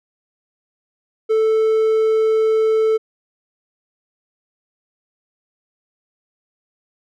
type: tone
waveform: triangle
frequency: 440 Hz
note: A4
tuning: in tune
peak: -11 dBFS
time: 1.29-2.98 s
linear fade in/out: 20 ms
effects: none